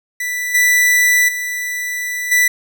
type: tone with level steps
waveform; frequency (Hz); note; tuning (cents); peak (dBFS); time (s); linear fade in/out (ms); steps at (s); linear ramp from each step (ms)
45% pulse; 1975.5; B6; 0; -19 / -10 / -20 / -10; 0.2-2.48; 5; 0.54 / 1.28 / 2.31; 10
effects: none